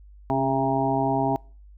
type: harmonic tone with a mistuned harmonic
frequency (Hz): 134.2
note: C3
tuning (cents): +44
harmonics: 1 / 2 / 3 / 5 / 6 / 7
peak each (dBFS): -29 / -26 / -30 / -27 / -27 / -29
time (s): 0.3-1.36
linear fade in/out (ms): 0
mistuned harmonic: 2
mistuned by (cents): +28
effects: noise-tail reverb RT60 0.4 s tail -25 dB re dry + added 50 Hz sine -45 dBFS peak until 1.77 s